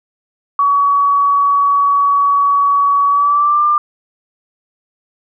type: tone with pitch glide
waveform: sine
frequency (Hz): 1131 to 1193.4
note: C#6 to D6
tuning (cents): +34 to +27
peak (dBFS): -9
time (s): 0.59-3.78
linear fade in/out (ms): 2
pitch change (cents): +93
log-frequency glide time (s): 3.08-3.65
effects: none